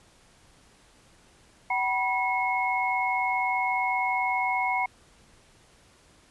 sine tone cluster, 758 / 973 / 2174 Hz, F#5 / B5 / C#7, +42 / -26 / -34 cents, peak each -28 dBFS, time 1.7-4.86 s, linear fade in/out 5 ms, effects pink hiss -58 dBFS RMS until 6.3 s + resampled to 24000 Hz

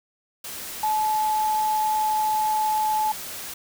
sine tone in noise, 861 Hz, A5, 38 cents flat, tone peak -20 dBFS, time 0.83-3.12 s, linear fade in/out 5 ms, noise white, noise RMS -35 dBFS, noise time 0.44-3.54 s, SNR +12 dB, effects none

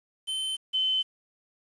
square / sine tone pair in turn, 3078 / 3059 Hz, G7 / G7, -32 / -43 cents, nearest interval unison, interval 11 cents, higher first, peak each -29 / -23 dBFS, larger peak second, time 0.27-0.57 / 0.73-1.03 s, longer neither, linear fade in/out 20 ms, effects resampled to 22050 Hz + 9-bit

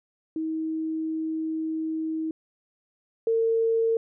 sine tone pair in turn, 318.3 / 453.7 Hz, D#4 / A#4, +39 / -47 cents, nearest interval tritone, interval 614 cents, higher second, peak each -26 / -20 dBFS, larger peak second, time 0.36-2.31 / 3.27-3.97 s, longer first, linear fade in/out 2 ms, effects none

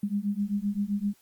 sine beating tone pair, 199.5 / 207.2 Hz, G3 / G#3, +31 / -4 cents, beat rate 7.7 Hz, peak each -29 dBFS, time 0.03-1.14 s, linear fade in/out 5 ms, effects white hiss -63 dBFS RMS until 1.21 s + Opus 32 kbps

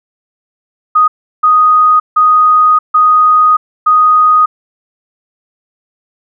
sine tone bursts at uneven times, 1244.5 Hz, D#6, in tune, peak -4 dBFS, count 5, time 0.95-1.08 / 1.43-2 / 2.16-2.79 / 2.94-3.57 / 3.86-4.46 s, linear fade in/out 10 ms, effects none

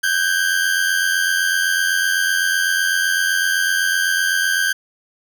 40% pulse tone pair together, 1533.1 / 1621 Hz, G6 / G#6, -39 / -42 cents, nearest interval minor second, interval 97 cents, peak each -18 dBFS, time 0.03-4.73 s, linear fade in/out 10 ms, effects 8-bit

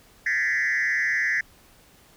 sine tone with frequency modulation, 1864.7 Hz, A#6, in tune, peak -19 dBFS, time 0.26-1.41 s, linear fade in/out 5 ms, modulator 141 Hz, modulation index 1.5, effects tanh soft clip ceiling -19 dBFS + pink hiss -55 dBFS RMS until 2.16 s

